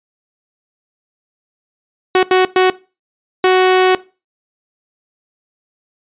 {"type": "tone bursts at uneven times", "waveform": "sawtooth", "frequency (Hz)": 371.2, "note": "F#4", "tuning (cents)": 6, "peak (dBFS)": -4, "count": 4, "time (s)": [[2.15, 2.23], [2.31, 2.45], [2.56, 2.7], [3.44, 3.95]], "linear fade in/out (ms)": 2, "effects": ["noise-tail reverb RT60 0.3 s tail -19 dB re dry", "resampled to 8000 Hz"]}